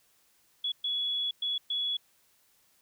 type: tone bursts at uneven times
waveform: sine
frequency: 3383 Hz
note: G#7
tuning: 31 cents sharp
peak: -28 dBFS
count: 4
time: 0.64-0.72 / 0.84-1.31 / 1.42-1.58 / 1.7-1.97 s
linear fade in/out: 5 ms
effects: white hiss -67 dBFS RMS until 2.81 s